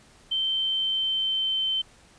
sine tone with pitch glide, 3110 to 3089 Hz, G7 to G7, -14 to -26 cents, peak -23 dBFS, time 0.31-1.82 s, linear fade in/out 10 ms, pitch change -12 cents, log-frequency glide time 0.52-1.68 s, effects pink hiss -55 dBFS RMS until 2.18 s + resampled to 22050 Hz

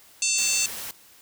harmonic tone, 893 Hz, A5, 25 cents sharp, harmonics 3 / 4 / 5 / 6 / 7 / 8 / 9 / 10, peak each -28 / -36 / -29 / -38 / -26 / -28 / -29 / -36 dBFS, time 0.22-0.66 s, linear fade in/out 2 ms
white noise, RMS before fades -35 dBFS, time 0.38-0.91 s, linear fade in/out 2 ms
effects white hiss -53 dBFS RMS until 1.21 s

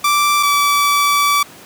sawtooth tone pair in turn, 1171 / 1153.5 Hz, D6 / D6, -5 / -31 cents, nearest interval unison, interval 26 cents, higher first, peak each -8 dBFS, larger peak neither, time 0.04-0.43 / 0.43-1.43 s, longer second, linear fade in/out 5 ms, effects pink hiss -39 dBFS RMS until 1.65 s + high-pass 150 Hz 12 dB/octave

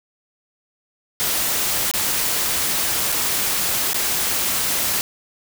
white noise with dropouts, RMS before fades -21 dBFS, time 1.2-5.01 s, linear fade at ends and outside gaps 0 ms, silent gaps 1.913-1.938 / 3.12-3.124 / 3.932-3.944 s, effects none

